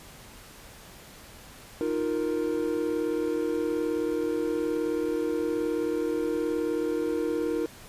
triangle chord, Eb suspended second, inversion none, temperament just, 311.1 / 350 / 466.7 Hz, Eb4 / F4 / Bb4, 0 / +4 / +2 cents, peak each -28 / -29 / -27 dBFS, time 1.81-7.66 s, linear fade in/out 0 ms, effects pink hiss -48 dBFS RMS until 7.88 s + resampled to 32000 Hz

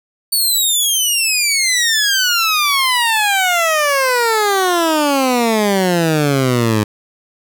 15% pulse exponential sweep, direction down, 4537 to 103.83 Hz, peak -6 dBFS, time 0.32-6.84 s, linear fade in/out 10 ms, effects none

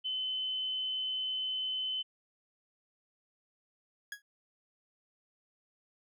sine tone, 3043 Hz, F#7, 48 cents sharp, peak -32 dBFS, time 0.04-2.03 s, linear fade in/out 20 ms
40% pulse tone with exponential decay, 1661.2 Hz, G#6, in tune, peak -34 dBFS, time 4.12-4.22 s, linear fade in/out 2 ms, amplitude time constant 21 ms
effects none

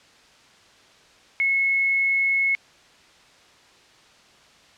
sine tone, 2185 Hz, C#7, 26 cents flat, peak -18 dBFS, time 1.4-2.55 s, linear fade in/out 0 ms, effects white hiss -53 dBFS RMS until 4.77 s + low-pass 5000 Hz 12 dB/octave

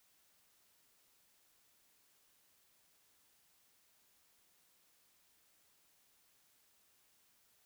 silence, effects white hiss -72 dBFS RMS until 7.65 s

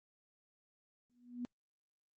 sine tone with exponential growth, 243.7 Hz, B3, 23 cents flat, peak -35 dBFS, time 1.1-1.45 s, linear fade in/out 0 ms, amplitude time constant 74 ms, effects Opus 24 kbps

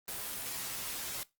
white noise with comb filter, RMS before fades -39 dBFS, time 0.08-1.23 s, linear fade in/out 0 ms, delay 13 ms, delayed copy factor -0.75, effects noise-tail reverb RT60 0.2 s tail -19 dB re dry + Opus 24 kbps

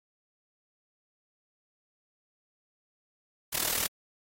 white noise with amplitude modulation, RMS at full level -26 dBFS, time 3.52-3.88 s, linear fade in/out 20 ms, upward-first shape sine, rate 39.1 Hz, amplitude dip 80%, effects AAC 48 kbps

